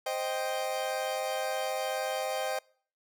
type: chord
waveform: 40% pulse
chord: C minor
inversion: none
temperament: equal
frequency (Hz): 523.3 / 622.3 / 784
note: C5 / Eb5 / G5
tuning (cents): 0 / 0 / 0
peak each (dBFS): -34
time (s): 0.06-2.59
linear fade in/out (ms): 5
effects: noise-tail reverb RT60 0.5 s tail -25 dB re dry